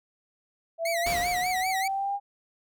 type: linear sweep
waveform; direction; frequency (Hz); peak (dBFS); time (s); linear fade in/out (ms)
sine; up; 659.3 to 808; -26; 0.78-2.2; 50
type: tone with vibrato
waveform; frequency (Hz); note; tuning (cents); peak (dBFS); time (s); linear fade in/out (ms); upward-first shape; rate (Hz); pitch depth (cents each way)
sawtooth; 2092; C7; -1; -26; 0.85-1.88; 5; sine; 5.1; 170
type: noise with exponential decay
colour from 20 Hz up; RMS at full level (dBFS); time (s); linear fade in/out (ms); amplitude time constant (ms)
pink; -32; 1.06-2.17; 5; 240
effects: none